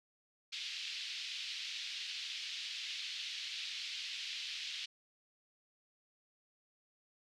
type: band-pass noise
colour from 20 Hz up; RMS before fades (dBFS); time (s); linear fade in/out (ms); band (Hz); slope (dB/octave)
pink; -43; 0.52-4.86; 10; 2700 to 4600; 24
effects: none